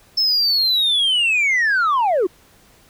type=linear sweep; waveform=sine; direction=down; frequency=5300 to 329.6 Hz; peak=-12 dBFS; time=0.17-2.27 s; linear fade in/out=10 ms; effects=tanh soft clip ceiling -13 dBFS + pink hiss -52 dBFS RMS until 2.89 s